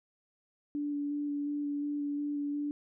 sine tone with vibrato, 289.9 Hz, D4, 22 cents flat, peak -31 dBFS, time 0.75-2.71 s, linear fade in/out 0 ms, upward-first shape square, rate 2.8 Hz, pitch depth 10 cents each way, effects none

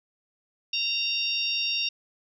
harmonic tone, 925 Hz, A#5, 14 cents flat, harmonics 3 / 4 / 5 / 6, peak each -28 / -31 / -36 / -30 dBFS, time 0.73-1.89 s, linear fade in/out 5 ms, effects none

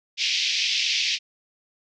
pink band-pass noise, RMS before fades -24 dBFS, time 0.17-1.19 s, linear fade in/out 50 ms, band 2300 to 5700 Hz, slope 48 dB/octave, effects none

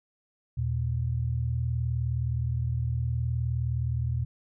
sine tone pair together, 80.53 / 119.9 Hz, E2 / A#2, -40 / +49 cents, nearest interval perfect fifth, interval 689 cents, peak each -30 / -27 dBFS, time 0.57-4.25 s, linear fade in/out 10 ms, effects none

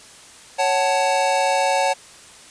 square chord, F# minor, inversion second, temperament equal with one note detuned, 554.4 / 747.3 / 880 Hz, C#5 / F#5 / A5, 0 / +17 / 0 cents, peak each -22 dBFS, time 0.58-1.94 s, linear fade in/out 20 ms, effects white hiss -44 dBFS RMS until 2.5 s + resampled to 22050 Hz

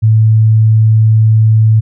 sine tone, 110 Hz, A2, in tune, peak -4 dBFS, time 0.02-1.81 s, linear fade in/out 20 ms, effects none

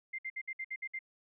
sine tone bursts, 2093 Hz, C7, in tune, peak -36 dBFS, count 8, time 0.13-0.991 s, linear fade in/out 10 ms, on 56 ms, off 59 ms, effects none

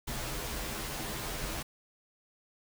pink noise with comb filter, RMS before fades -37 dBFS, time 0.07-1.63 s, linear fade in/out 10 ms, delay 11 ms, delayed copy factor -0.95, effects none

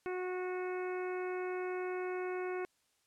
harmonic tone, 365.9 Hz, F#4, 19 cents flat, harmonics 1 / 2 / 3 / 4 / 5 / 6 / 7, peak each -36 / -45 / -48 / -48 / -53 / -50 / -54 dBFS, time 0.06-2.65 s, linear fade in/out 0 ms, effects white hiss -75 dBFS RMS until 3.06 s + low-pass 10000 Hz 12 dB/octave

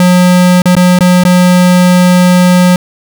square tone with dropouts, 180 Hz, F#3, 47 cents flat, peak -4 dBFS, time 0-2.76 s, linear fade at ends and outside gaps 2 ms, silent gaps 0.62-0.656 / 0.753-0.766 / 0.989-1.007 / 1.237-1.25 s, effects none

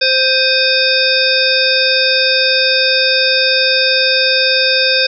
harmonic tone with a mistuned harmonic, 523.3 Hz, C5, in tune, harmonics 1 / 3 / 5 / 7 / 9 / 10, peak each -17 / -17 / -17 / -17 / -17 / -17 dBFS, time 0.01-5.07 s, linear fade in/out 10 ms, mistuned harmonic 5, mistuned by -77 cents, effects none

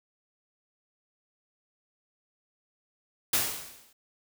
white noise with exponential decay, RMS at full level -23 dBFS, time 3.33-3.93 s, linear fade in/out 5 ms, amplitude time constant 130 ms, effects none

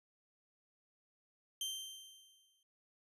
sawtooth tone with exponential decay, 3136 Hz, G7, in tune, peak -33 dBFS, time 1.61-2.63 s, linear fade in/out 2 ms, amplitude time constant 220 ms, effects noise-tail reverb RT60 0.2 s tail -25 dB re dry + resampled to 32000 Hz

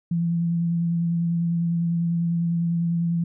sine tone with vibrato, 169.3 Hz, E3, 46 cents sharp, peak -20 dBFS, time 0.11-3.24 s, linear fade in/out 5 ms, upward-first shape sine, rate 10 Hz, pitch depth 17 cents each way, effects none

